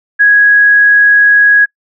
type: tone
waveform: sine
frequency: 1661.2 Hz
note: G#6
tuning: in tune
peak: -3 dBFS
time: 0.19-1.66 s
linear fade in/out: 20 ms
effects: noise-tail reverb RT60 0.1 s tail -26 dB re dry